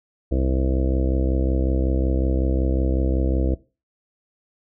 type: harmonic tone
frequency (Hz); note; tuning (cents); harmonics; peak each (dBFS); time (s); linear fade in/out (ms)
65.41; C2; 0; 1 / 2 / 3 / 4 / 5 / 6 / 7 / 8 / 9 / 10; -20 / -29 / -33 / -29 / -27 / -39 / -31 / -32 / -40 / -38; 0.31-3.55; 10
effects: noise-tail reverb RT60 0.3 s tail -19 dB re dry